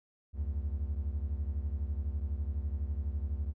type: beating tone pair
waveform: triangle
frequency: 69.2 / 81.2 Hz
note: C#2 / E2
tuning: -2 / -26 cents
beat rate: 12 Hz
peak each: -31 / -35 dBFS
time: 0.33-3.54 s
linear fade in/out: 50 ms
effects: none